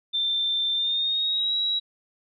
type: tone with pitch glide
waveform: sine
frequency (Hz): 3569 to 3870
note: A7 to B7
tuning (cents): +24 to -36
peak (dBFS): -22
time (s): 0.13-1.8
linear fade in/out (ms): 20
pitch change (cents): +140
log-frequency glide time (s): 0.73-1.54
effects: none